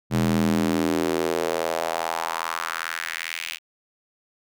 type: tone with high-pass filter sweep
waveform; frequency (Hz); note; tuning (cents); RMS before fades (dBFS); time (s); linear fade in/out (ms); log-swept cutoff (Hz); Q
square; 41.2; E1; 0; -25; 0.1-3.59; 50; 150 to 2700; 2.6
effects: none